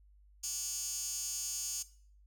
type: tone with high-pass filter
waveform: 15% pulse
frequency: 290 Hz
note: D4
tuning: 22 cents flat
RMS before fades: -38 dBFS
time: 0.43-1.83 s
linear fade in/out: 10 ms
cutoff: 6400 Hz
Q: 3.9
effects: noise-tail reverb RT60 0.5 s tail -17 dB re dry + added 50 Hz sine -59 dBFS peak until 2.26 s